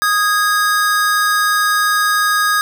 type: tone pair together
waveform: square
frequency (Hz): 1244.5 / 1646.2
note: D#6 / G#6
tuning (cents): 0 / -16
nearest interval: perfect fourth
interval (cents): 484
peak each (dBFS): -16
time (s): 0.02-2.61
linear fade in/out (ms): 0
effects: none